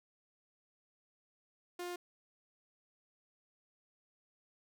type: tone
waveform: sawtooth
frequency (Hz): 353.7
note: F4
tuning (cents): +22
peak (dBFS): -36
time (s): 1.79-1.96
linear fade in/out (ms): 5
effects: none